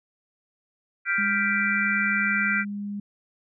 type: chord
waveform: sine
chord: G dominant seventh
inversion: third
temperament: equal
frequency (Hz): 1396.9 / 1568 / 1975.5 / 2349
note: F6 / G6 / B6 / D7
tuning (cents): 0 / 0 / 0 / 0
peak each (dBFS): -27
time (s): 1.05-2.65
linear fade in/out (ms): 50
type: tone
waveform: sine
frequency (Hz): 203.7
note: G#3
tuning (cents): -33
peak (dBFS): -29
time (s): 1.18-3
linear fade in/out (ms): 5
effects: none